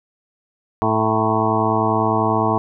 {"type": "harmonic tone with a mistuned harmonic", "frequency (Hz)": 110, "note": "A2", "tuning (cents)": 0, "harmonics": [1, 2, 3, 4, 6, 7, 8, 9, 10], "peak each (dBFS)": [-24, -24, -24, -24, -24, -24, -24, -24, -24], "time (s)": [0.82, 2.58], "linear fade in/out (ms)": 0, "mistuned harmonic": 8, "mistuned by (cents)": 33, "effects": []}